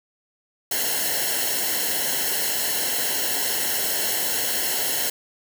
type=noise with comb filter; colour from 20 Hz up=white; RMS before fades=-24 dBFS; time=0.71-5.1 s; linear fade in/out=5 ms; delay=0.83 ms; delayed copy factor=-0.8; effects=none